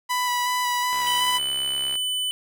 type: tone with vibrato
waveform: sawtooth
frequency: 987.8 Hz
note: B5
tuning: in tune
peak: -18 dBFS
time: 0.09-1.39 s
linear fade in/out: 20 ms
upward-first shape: square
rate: 2.7 Hz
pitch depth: 12 cents each way
type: click train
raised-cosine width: 0.3 ms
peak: -21 dBFS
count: 71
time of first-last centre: 0.93-1.955 s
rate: 68.3 Hz
type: tone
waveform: square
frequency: 3000 Hz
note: F#7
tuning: 23 cents sharp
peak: -24 dBFS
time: 1.07-2.31 s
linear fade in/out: 0 ms
effects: none